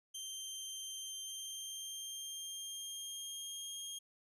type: tone with pitch glide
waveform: 20% pulse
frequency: 3143 to 3237 Hz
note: G7 to G#7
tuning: +4 to -45 cents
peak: -37 dBFS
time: 0.14-3.99 s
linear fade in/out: 10 ms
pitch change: +51 cents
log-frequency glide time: 0.98-3.73 s
effects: none